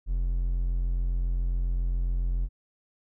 triangle tone, 43.65 Hz, F1, in tune, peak -22 dBFS, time 0.06-2.49 s, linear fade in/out 50 ms, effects none

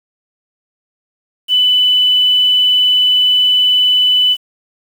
sine tone with quantisation, 2993 Hz, F#7, 19 cents sharp, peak -8 dBFS, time 1.48-4.37 s, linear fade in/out 50 ms, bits 6, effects none

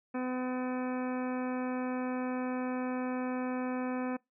harmonic tone, 253.3 Hz, B3, 44 cents sharp, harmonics 1 / 2 / 3 / 4 / 5 / 6 / 7 / 9 / 10, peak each -33 / -39 / -43 / -45 / -47 / -49 / -50 / -52 / -53 dBFS, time 0.14-4.17 s, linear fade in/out 10 ms, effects noise-tail reverb RT60 0.2 s tail -24 dB re dry

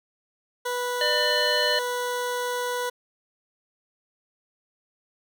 20% pulse tone, 491.6 Hz, B4, 8 cents flat, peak -21 dBFS, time 0.65-2.9 s, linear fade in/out 10 ms
harmonic tone, 598 Hz, D5, 31 cents sharp, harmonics 1 / 3 / 5 / 7, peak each -27 / -27 / -27 / -27 dBFS, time 1.01-1.79 s, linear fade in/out 2 ms
effects none

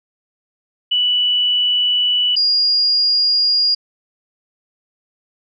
sine tone pair in turn, 2960 / 4843 Hz, F#7 / D#8, 0 / -48 cents, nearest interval major sixth, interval 852 cents, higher second, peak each -13 / -12 dBFS, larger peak second, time 0.91-2.36 / 2.36-3.75 s, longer first, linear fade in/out 10 ms, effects none

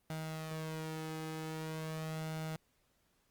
sawtooth tone with flanger, 158.3 Hz, D#3, 30 cents sharp, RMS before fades -41 dBFS, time 0.1-2.56 s, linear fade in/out 0 ms, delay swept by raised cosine 1.4 to 2.4 ms, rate 0.44 Hz, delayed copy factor +0.55, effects pink hiss -75 dBFS RMS until 3.3 s + Opus 32 kbps

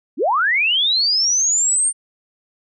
sine linear sweep, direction up, 209.3 to 8870 Hz, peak -14 dBFS, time 0.17-1.93 s, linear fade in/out 50 ms, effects none

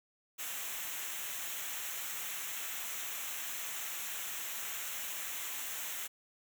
white noise with comb filter, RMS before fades -40 dBFS, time 0.38-6.08 s, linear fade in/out 20 ms, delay 0.21 ms, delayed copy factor -0.7, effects none

